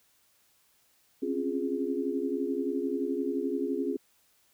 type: chord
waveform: sine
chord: Db major seventh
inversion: third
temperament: equal with one note detuned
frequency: 265.6 / 277.2 / 349.2 / 415.3 Hz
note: C4 / Db4 / F4 / Ab4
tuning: +26 / 0 / 0 / 0 cents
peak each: -33 / -34 / -34 / -33 dBFS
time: 1.22-3.97 s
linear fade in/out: 10 ms
effects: white hiss -67 dBFS RMS until 4.53 s